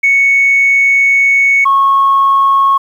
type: tone pair in turn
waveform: sine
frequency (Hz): 2218 / 1095.6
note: C#7 / C#6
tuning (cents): 0 / -21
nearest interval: octave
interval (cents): 1221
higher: first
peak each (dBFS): -5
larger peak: neither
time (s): 0.03-1.65 / 1.65-2.78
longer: first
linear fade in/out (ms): 10
effects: tanh soft clip ceiling -2 dBFS + 7-bit